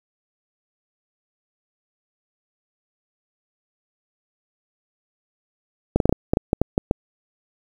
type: clicks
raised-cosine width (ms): 2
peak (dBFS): -3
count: 11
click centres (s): 5.96 / 6.002 / 6.056 / 6.094 / 6.126 / 6.335 / 6.371 / 6.531 / 6.616 / 6.779 / 6.911
effects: 7-bit